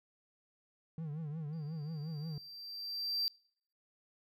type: tone with vibrato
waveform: triangle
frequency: 154.4 Hz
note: D#3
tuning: 13 cents flat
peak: -36 dBFS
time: 0.98-2.38 s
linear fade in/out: 2 ms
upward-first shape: triangle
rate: 5.6 Hz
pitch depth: 140 cents each way
type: tone with exponential growth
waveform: triangle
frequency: 4699 Hz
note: D8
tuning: in tune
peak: -29 dBFS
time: 1.53-3.28 s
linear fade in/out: 0 ms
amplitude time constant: 380 ms
effects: noise-tail reverb RT60 0.6 s tail -26 dB re dry